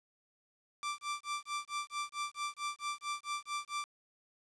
sawtooth tone with tremolo, 1174.7 Hz, D6, in tune, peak -30 dBFS, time 0.83-3.84 s, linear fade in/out 0 ms, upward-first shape sine, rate 4.5 Hz, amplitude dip 100%, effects resampled to 22050 Hz + 10-bit

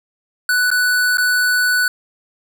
square tone with dropouts, 1486 Hz, F#6, 7 cents sharp, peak -14 dBFS, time 0.49-1.88 s, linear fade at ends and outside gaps 2 ms, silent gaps 0.704-0.714 / 1.172-1.182 s, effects none

